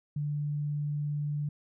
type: tone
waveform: sine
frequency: 147.1 Hz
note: D3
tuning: 3 cents sharp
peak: -29 dBFS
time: 0.16-1.49 s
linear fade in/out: 5 ms
effects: none